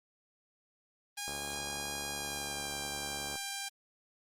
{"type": "tone with pitch glide", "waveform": "5% pulse", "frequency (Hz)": [816, 794.1], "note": ["G#5", "G5"], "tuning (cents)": [-31, 22], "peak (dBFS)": -25, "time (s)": [1.17, 3.69], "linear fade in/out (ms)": 10, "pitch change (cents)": -47, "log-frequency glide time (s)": [2.1, 2.74]}
{"type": "click train", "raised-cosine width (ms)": 1, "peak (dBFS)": -30, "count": 149, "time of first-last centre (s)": [1.28, 3.356], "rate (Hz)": 71.3}
{"effects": ["Opus 24 kbps"]}